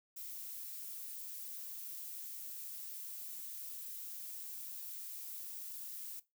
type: noise with amplitude modulation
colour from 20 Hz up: violet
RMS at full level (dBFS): -45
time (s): 0.16-6.2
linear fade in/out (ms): 10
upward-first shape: sine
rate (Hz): 193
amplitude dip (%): 25
effects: noise-tail reverb RT60 0.2 s tail -17 dB re dry